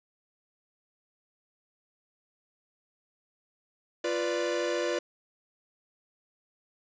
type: chord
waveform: 45% pulse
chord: B diminished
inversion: second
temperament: equal with one note detuned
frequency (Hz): 347.4 / 493.9 / 587.3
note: F4 / B4 / D5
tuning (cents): -9 / 0 / 0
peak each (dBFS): -32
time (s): 4.04-4.99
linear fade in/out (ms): 5
effects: resampled to 16000 Hz + 10-bit